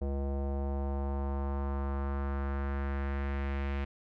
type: tone with low-pass filter sweep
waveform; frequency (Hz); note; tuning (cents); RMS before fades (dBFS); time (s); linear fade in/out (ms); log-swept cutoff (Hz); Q
square; 69.3; C#2; 0; -33; 0.01-3.85; 10; 570 to 2400; 1.9
effects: none